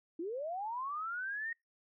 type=linear sweep; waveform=sine; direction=up; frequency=311.1 to 1872 Hz; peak=-36 dBFS; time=0.19-1.53 s; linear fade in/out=5 ms; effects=noise-tail reverb RT60 0.2 s tail -25 dB re dry